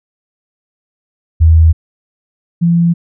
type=tone pair in turn; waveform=sine; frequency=80.8 / 170.12 Hz; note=E2 / F3; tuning=-34 / -45 cents; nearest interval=octave + minor second; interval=1289 cents; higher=second; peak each=-3 / -7 dBFS; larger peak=first; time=1.4-1.73 / 2.61-2.94 s; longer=neither; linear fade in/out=20 ms; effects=none